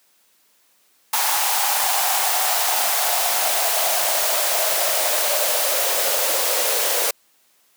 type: noise with high-pass filter sweep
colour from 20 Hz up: white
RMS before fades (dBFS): -20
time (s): 1.13-7.11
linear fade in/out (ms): 5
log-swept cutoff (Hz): 850 to 510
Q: 5.2
effects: white hiss -60 dBFS RMS until 7.76 s + high-pass 200 Hz 12 dB/octave